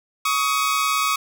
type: tone pair together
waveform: sawtooth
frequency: 1122.5 / 1260 Hz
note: C#6 / D#6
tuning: +21 / +21 cents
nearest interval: major second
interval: 200 cents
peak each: -18 dBFS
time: 0.25-1.16 s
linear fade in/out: 5 ms
effects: none